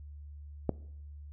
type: click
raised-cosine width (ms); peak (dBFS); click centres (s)
2; -14; 0.693
effects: noise-tail reverb RT60 0.7 s tail -21 dB re dry + added 73 Hz sine -44 dBFS peak until 1.32 s